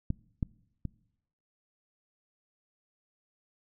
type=clicks; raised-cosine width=5 ms; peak=-17 / -17 / -22 dBFS; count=3; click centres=0.104 / 0.428 / 0.853 s; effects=noise-tail reverb RT60 0.8 s tail -23 dB re dry